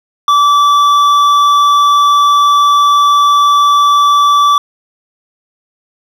triangle tone with hard clipping, 1158 Hz, D6, 25 cents flat, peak -7 dBFS, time 0.28-4.58 s, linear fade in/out 2 ms, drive 11 dB, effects none

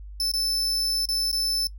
40% pulse tone with dropouts, 5274 Hz, E8, in tune, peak -22 dBFS, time 0.2-1.67 s, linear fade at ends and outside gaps 1 ms, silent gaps 0.316-0.337 / 1.055-1.088 / 1.315-1.328 s, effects noise-tail reverb RT60 0.1 s tail -19 dB re dry + added 50 Hz sine -37 dBFS peak until 1.78 s

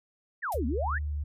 sine exponential two-way sweep, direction down then up, 1978 to 217.8 to 1978 Hz, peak -29 dBFS, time 0.42-0.99 s, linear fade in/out 20 ms, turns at 0.66 s
violet noise with exponential decay, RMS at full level -32 dBFS, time 0.52-0.6 s, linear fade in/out 2 ms, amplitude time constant 17 ms
sine tone with vibrato, 73.8 Hz, D2, 9 cents sharp, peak -29 dBFS, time 0.54-1.24 s, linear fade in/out 10 ms, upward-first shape square, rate 2.6 Hz, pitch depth 9 cents each way
effects resampled to 32000 Hz

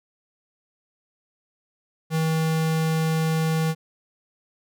square tone, 160 Hz, D#3, 49 cents sharp, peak -21 dBFS, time 2.1-3.75 s, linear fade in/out 50 ms, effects none

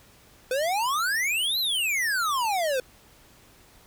square exponential two-way sweep, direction up then down, 493.9 to 4186 to 493.9 Hz, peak -24 dBFS, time 0.51-2.8 s, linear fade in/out 2 ms, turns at 1.59 s, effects pink hiss -55 dBFS RMS until 3.86 s

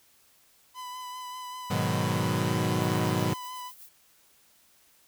45% pulse tone with vibrato, 1002 Hz, B5, 25 cents sharp, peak -37 dBFS, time 0.74-3.72 s, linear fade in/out 50 ms, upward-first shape sine, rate 5.1 Hz, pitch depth 18 cents each way
sawtooth chord, G# minor seventh, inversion none, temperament equal, 103.83 / 123.47 / 155.56 / 185 Hz, G#2 / B2 / D#3 / F#3, 0 / 0 / 0 / 0 cents, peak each -27 dBFS, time 1.7-3.34 s, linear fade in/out 10 ms
violet noise with tremolo, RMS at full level -47 dBFS, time 2.81-3.89 s, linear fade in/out 2 ms, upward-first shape sine, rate 8.1 Hz, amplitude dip 60%
effects white hiss -62 dBFS RMS until 5.07 s

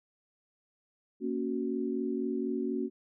sine chord, F# major, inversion first, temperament equal, 233.1 / 277.2 / 370 Hz, A#3 / C#4 / F#4, 0 / 0 / 0 cents, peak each -34 dBFS, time 1.2-2.9 s, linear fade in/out 50 ms, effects none

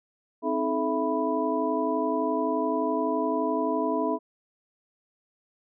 sine tone cluster, 262.6 / 314.3 / 430.5 / 663 / 988 Hz, C4 / D#4 / A4 / E5 / B5, +6 / +18 / -38 / +10 / 0 cents, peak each -30 dBFS, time 0.42-4.19 s, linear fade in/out 50 ms, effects none

